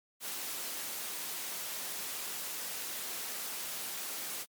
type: noise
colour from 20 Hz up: white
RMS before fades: -39 dBFS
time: 0.2-4.46 s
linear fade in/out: 50 ms
effects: high-pass 200 Hz 12 dB/octave + MP3 96 kbps